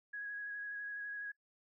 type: tone with vibrato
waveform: sine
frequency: 1661.2 Hz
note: G#6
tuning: in tune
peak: -40 dBFS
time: 0.13-1.32 s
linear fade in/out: 10 ms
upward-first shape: square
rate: 12 Hz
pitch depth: 13 cents each way
effects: noise-tail reverb RT60 0.1 s tail -22 dB re dry